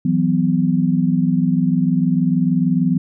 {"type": "chord", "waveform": "sine", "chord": "E suspended second", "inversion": "none", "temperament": "equal with one note detuned", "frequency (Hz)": [164.81, 185, 251.5], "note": ["E3", "F#3", "B3"], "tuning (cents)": [0, 0, 32], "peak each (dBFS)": -18, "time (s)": [0.05, 2.98], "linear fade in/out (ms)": 5, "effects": []}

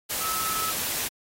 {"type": "tone in noise", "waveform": "sine", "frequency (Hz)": 1300, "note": "E6", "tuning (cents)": -24, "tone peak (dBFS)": -30, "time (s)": [0.2, 0.72], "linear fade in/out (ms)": 20, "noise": "white", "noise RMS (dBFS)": -29, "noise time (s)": [0.09, 1.09], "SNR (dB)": -4, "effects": ["AAC 48 kbps"]}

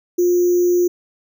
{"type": "tone with sample-and-hold", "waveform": "sine", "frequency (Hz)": 353.5, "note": "F4", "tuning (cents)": 21, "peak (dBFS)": -12, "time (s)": [0.18, 0.88], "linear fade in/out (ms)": 10, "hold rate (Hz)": 6300, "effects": []}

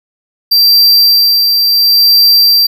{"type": "tone with tremolo", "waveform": "square", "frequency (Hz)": 4704, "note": "D8", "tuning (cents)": 2, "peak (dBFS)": -4, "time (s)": [0.51, 2.67], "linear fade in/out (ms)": 10, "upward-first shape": "sine", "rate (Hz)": 0.72, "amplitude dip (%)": 35, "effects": []}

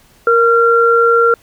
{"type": "tone pair together", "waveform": "sine", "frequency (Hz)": [466.9, 1375.1], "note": ["A#4", "F6"], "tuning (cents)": [3, -27], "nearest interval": "octave + perfect fifth", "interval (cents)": 1870, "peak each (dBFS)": -10, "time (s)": [0.27, 1.34], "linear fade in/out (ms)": 2, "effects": ["pink hiss -49 dBFS RMS until 1.42 s"]}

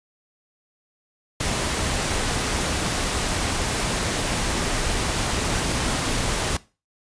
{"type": "noise", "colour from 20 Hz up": "pink", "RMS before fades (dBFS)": -24, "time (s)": [1.4, 6.57], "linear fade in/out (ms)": 5, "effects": ["noise-tail reverb RT60 0.3 s tail -19 dB re dry", "resampled to 22050 Hz"]}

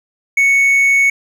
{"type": "tone", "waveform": "triangle", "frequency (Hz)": 2217, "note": "C#7", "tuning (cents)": 0, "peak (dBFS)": -7, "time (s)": [0.37, 1.1], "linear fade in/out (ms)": 5, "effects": []}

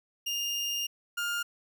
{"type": "tone pair in turn", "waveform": "30% pulse", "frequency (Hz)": [2819, 1409.5], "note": ["F7", "F6"], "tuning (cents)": [16, 16], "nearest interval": "octave", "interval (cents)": 1200, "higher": "first", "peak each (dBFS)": -27, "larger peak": "neither", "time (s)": [[0.26, 0.87], [1.17, 1.43]], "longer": "first", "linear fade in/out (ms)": 10, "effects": []}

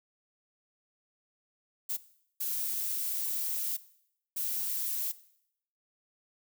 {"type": "noise bursts at uneven times", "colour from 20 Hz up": "violet", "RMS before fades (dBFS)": -33, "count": 3, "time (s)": [[1.89, 1.97], [2.4, 3.77], [4.36, 5.12]], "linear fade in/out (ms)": 10, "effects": ["noise-tail reverb RT60 0.7 s tail -17 dB re dry"]}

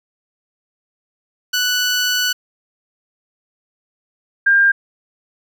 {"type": "tone pair in turn", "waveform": ["15% pulse", "sine"], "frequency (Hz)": [1484, 1600.6], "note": ["F#6", "G6"], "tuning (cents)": [5, 36], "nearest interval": "minor second", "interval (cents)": 131, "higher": "second", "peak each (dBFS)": -9, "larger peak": "neither", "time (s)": [[1.53, 2.33], [4.46, 4.72]], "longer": "first", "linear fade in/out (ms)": 10, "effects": []}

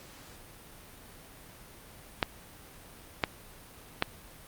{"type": "clicks", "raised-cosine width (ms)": 0.3, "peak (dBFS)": -8, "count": 3, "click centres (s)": [2.228, 3.238, 4.024], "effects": ["pink hiss -51 dBFS RMS until 4.47 s", "Opus 48 kbps"]}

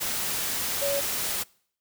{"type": "tone in noise", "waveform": "sine", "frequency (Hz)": 563, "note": "C#5", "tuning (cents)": 27, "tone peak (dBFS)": -25, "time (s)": [0.81, 1.01], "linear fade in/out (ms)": 20, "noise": "white", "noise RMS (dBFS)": -29, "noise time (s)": [0, 1.44], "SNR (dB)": 1, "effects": ["noise-tail reverb RT60 0.6 s tail -25 dB re dry"]}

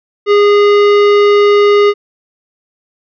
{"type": "tone with hard clipping", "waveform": "sine", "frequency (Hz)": 410.4, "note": "G#4", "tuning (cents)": -21, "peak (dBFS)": -7, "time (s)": [0.26, 1.94], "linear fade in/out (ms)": 50, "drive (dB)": 15, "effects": ["resampled to 16000 Hz"]}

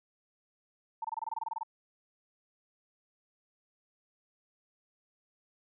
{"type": "tone bursts", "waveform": "sine", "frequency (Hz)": 898, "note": "A5", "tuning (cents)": 35, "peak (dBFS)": -32, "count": 13, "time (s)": [1.02, 1.633], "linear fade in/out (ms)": 5, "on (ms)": 25, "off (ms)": 24, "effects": []}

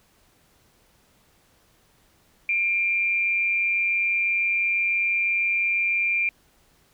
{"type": "tone with amplitude modulation", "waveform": "sine", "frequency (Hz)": 2379, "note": "D7", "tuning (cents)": 22, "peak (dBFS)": -18, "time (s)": [2.49, 6.29], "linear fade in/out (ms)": 2, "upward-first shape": "sine", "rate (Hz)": 192, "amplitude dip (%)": 45, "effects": ["pink hiss -61 dBFS RMS until 6.93 s"]}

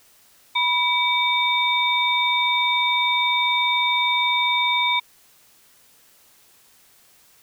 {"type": "tone cluster", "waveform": "sine", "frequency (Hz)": [979, 2286, 3647], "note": ["B5", "D7", "A#7"], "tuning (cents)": [-15, -47, -39], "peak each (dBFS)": -22, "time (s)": [0.55, 5], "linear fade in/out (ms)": 10, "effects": ["white hiss -55 dBFS RMS until 7.42 s"]}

